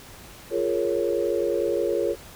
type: chord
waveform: sine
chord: Bb minor seventh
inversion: second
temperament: equal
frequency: 349.2 / 415.3 / 466.2 / 554.4 Hz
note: F4 / Ab4 / Bb4 / Db5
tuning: 0 / 0 / 0 / 0 cents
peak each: -27 dBFS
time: 0.5-2.16 s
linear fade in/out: 50 ms
effects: pink hiss -45 dBFS RMS until 2.35 s